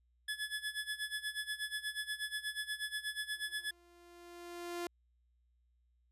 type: tone with tremolo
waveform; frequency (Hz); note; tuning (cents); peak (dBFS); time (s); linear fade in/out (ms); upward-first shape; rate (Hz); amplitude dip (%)
25% pulse; 1710; A6; -50; -31; 0.28-3.71; 5; sine; 8.3; 85
type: tone with exponential growth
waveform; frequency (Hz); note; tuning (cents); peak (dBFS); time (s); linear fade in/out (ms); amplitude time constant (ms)
sawtooth; 347.4; F4; -9; -33; 3.3-4.87; 2; 340
effects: added 60 Hz sine -70 dBFS peak until 6.11 s + resampled to 32000 Hz